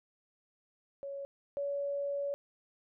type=tone pair in turn; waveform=sine; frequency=557 / 565.4 Hz; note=C#5 / C#5; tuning=+8 / +34 cents; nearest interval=unison; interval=26 cents; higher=second; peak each=-38 / -32 dBFS; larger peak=second; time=1.03-1.25 / 1.57-2.34 s; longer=second; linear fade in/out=0 ms; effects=none